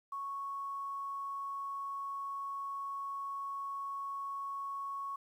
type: tone with quantisation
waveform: sine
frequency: 1107 Hz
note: C#6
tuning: 3 cents flat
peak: -37 dBFS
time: 0.12-5.16 s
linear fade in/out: 5 ms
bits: 11
effects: none